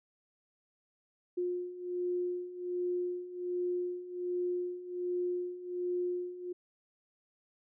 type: beating tone pair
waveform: sine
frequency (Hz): 356.1 / 357.4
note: F4 / F4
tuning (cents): +34 / +40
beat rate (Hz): 1.3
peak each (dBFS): -38 / -34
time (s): 1.37-6.53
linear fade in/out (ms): 10
effects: none